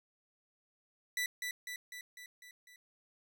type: tone with echo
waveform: sawtooth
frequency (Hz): 1975.5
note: B6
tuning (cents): 0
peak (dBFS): -29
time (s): 1.17-1.26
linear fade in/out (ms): 2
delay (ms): 250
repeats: 6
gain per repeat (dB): -4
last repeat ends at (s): 2.76
effects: none